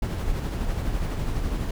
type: noise with tremolo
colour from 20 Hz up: brown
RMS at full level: -25 dBFS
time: 0.02-1.71 s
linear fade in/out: 5 ms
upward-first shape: sine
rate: 12 Hz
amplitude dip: 35%
effects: none